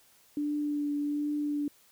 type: tone with vibrato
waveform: sine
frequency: 292.9 Hz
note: D4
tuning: 5 cents flat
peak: -28 dBFS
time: 0.37-1.68 s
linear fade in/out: 2 ms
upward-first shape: triangle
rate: 1.3 Hz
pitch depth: 18 cents each way
effects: white hiss -62 dBFS RMS until 1.91 s